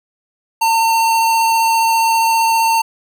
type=tone with vibrato; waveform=square; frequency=906 Hz; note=A#5; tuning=50 cents flat; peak=-12 dBFS; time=0.61-2.82 s; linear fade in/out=10 ms; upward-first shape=triangle; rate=15 Hz; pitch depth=12 cents each way; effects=none